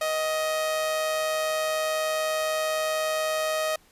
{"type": "tone with amplitude modulation", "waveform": "sawtooth", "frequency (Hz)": 627, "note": "D#5", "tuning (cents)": 13, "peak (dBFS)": -19, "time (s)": [0.01, 3.76], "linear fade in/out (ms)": 5, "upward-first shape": "sine", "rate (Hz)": 144, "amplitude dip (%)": 35, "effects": ["pink hiss -59 dBFS RMS until 3.91 s", "resampled to 32000 Hz"]}